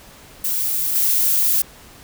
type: noise with level steps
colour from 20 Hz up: violet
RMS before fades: -21 / -17 dBFS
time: 0.44-1.62 s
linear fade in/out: 5 ms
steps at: 0.95 s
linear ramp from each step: 10 ms
effects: pink hiss -44 dBFS RMS until 2.03 s